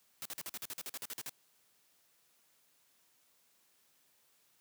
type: noise bursts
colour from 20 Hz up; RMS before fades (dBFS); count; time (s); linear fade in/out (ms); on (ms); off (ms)
white; -42; 14; 0.22-1.294; 0; 34; 46
effects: white hiss -71 dBFS RMS until 4.6 s + high-pass 100 Hz 12 dB/octave